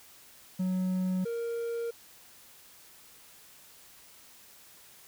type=tone pair in turn; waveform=triangle; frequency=185 / 466.2 Hz; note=F#3 / A#4; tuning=0 / 0 cents; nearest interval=octave + major third; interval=1600 cents; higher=second; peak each=-25 / -29 dBFS; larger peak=first; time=0.59-1.25 / 1.25-1.91 s; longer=neither; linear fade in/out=10 ms; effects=white hiss -55 dBFS RMS until 5.07 s